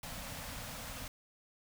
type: band-stop noise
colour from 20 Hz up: pink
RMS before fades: -44 dBFS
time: 0.03-1.08 s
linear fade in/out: 2 ms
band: 290 to 470 Hz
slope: 96 dB/octave
effects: none